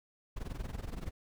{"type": "noise with amplitude modulation", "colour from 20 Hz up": "brown", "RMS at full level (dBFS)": -36, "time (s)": [0.36, 1.11], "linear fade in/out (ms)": 10, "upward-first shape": "sine", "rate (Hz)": 21.3, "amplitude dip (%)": 85, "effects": []}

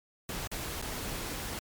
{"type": "noise with dropouts", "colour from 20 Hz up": "pink", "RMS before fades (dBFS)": -37, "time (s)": [0.29, 1.59], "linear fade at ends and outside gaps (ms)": 1, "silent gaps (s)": [[0.473, 0.515], [0.816, 0.824]], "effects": ["MP3 96 kbps"]}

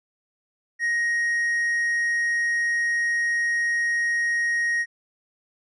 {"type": "tone", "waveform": "triangle", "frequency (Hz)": 1877, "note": "A#6", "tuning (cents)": 11, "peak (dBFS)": -19, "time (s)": [0.79, 4.86], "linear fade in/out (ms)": 50, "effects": ["resampled to 24000 Hz"]}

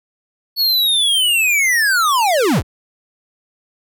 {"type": "linear sweep", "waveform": "square", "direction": "down", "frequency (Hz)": [4435, 33.1], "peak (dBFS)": -13, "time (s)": [0.56, 2.63], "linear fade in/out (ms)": 50, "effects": []}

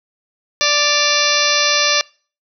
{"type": "harmonic tone with a mistuned harmonic", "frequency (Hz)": 587.3, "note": "D5", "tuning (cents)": 0, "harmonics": [1, 2, 3, 4, 5, 6, 7, 8, 9, 10], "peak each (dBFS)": [-22, -22, -22, -22, -22, -22, -22, -22, -22, -22], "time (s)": [0.61, 2.01], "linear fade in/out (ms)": 0, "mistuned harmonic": 5, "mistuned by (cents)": -97, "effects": ["noise-tail reverb RT60 0.4 s tail -25 dB re dry"]}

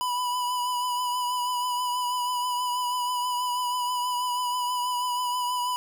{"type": "tone with vibrato", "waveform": "square", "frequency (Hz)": 987.8, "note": "B5", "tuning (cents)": 0, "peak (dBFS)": -26, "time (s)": [0.01, 5.76], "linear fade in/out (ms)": 0, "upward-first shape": "triangle", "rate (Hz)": 6.2, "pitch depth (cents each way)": 31, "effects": []}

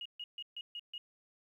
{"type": "tone bursts", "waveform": "sine", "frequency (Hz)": 2877, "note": "F#7", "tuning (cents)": -49, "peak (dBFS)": -40, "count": 6, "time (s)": [0.01, 0.98], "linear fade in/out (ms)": 2, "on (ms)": 45, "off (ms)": 140, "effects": ["12-bit"]}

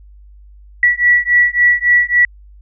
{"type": "beating tone pair", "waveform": "sine", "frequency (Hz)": [1943, 1946.6], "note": ["B6", "B6"], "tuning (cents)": [-29, -26], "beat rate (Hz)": 3.6, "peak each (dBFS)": -12, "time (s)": [0.83, 2.25], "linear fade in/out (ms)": 2, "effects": ["added 50 Hz sine -38 dBFS peak until 2.61 s"]}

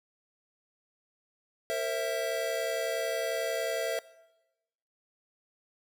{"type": "tone cluster", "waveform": "square", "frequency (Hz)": [461, 532, 658], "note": ["A#4", "C5", "E5"], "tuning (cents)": [-19, 29, -3], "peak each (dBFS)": [-36, -36, -32], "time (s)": [1.7, 3.99], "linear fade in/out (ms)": 0, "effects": ["noise-tail reverb RT60 1.0 s tail -20 dB re dry"]}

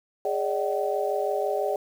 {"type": "tone cluster", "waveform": "sine", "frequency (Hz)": [413.2, 573, 619, 760], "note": ["G#4", "D5", "D#5", "F#5"], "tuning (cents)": [-9, -43, -9, 46], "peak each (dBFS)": [-28, -29, -30, -30], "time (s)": [0.25, 1.76], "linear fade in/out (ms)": 2, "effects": ["8-bit"]}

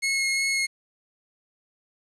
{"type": "tone with vibrato", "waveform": "sawtooth", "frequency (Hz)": 2169, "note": "C#7", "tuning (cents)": -38, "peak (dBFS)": -19, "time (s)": [0.02, 0.67], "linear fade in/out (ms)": 20, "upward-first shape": "sine", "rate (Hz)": 2.8, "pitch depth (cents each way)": 9, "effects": ["resampled to 24000 Hz", "9-bit"]}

